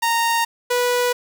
sawtooth tone pair in turn, 926 / 490.5 Hz, A#5 / B4, -12 / -12 cents, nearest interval major seventh, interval 1100 cents, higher first, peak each -13 dBFS, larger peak neither, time 0.02-0.45 / 0.7-1.13 s, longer neither, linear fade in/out 10 ms, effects 7-bit

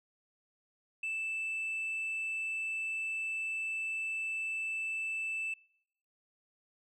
sine tone, 2641 Hz, E7, 3 cents sharp, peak -31 dBFS, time 1.03-5.54 s, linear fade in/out 5 ms, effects noise-tail reverb RT60 0.7 s tail -26 dB re dry + tanh soft clip ceiling -32 dBFS

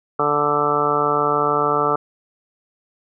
harmonic tone, 146.83 Hz, D3, in tune, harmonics 1 / 2 / 3 / 4 / 5 / 6 / 7 / 8 / 9, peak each -31 / -29 / -22 / -26 / -26 / -26 / -31 / -21 / -22 dBFS, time 0.19-1.96 s, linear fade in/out 5 ms, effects none

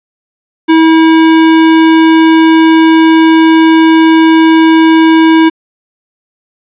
square tone, 322.7 Hz, E4, 37 cents flat, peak -3 dBFS, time 0.68-5.5 s, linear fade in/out 20 ms, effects resampled to 8000 Hz + 7-bit

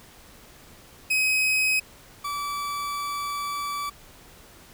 40% pulse tone pair in turn, 2533 / 1154.7 Hz, D#7 / D6, +30 / -30 cents, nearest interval octave + major second, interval 1360 cents, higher first, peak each -19 / -27 dBFS, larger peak first, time 1.1-1.8 / 2.24-3.9 s, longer second, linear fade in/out 10 ms, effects pink hiss -50 dBFS RMS until 4.73 s

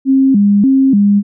sine tone with vibrato, 233.1 Hz, A#3, in tune, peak -6 dBFS, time 0.05-1.23 s, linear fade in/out 50 ms, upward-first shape square, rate 1.7 Hz, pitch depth 240 cents each way, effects none

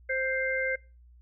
harmonic tone, 524 Hz, C5, 2 cents sharp, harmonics 1 / 3 / 4, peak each -31 / -31 / -31 dBFS, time 0.09-0.76 s, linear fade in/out 10 ms, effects noise-tail reverb RT60 0.3 s tail -22 dB re dry + added 60 Hz sine -52 dBFS peak until 1.21 s

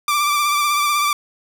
sawtooth tone with vibrato, 1174.7 Hz, D6, in tune, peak -12 dBFS, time 0.08-1.13 s, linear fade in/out 2 ms, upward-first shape sine, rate 16 Hz, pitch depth 33 cents each way, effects none

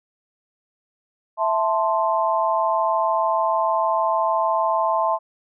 sine chord, A minor, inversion second, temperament equal, 659.3 / 880 / 1046.5 Hz, E5 / A5 / C6, 0 / 0 / 0 cents, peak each -22 dBFS, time 1.37-5.19 s, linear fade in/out 50 ms, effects none

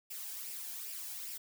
blue noise with flanger, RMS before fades -43 dBFS, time 0.1-1.38 s, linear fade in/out 10 ms, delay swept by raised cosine 0.38 to 1.27 ms, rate 2.5 Hz, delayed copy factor +0.5, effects none

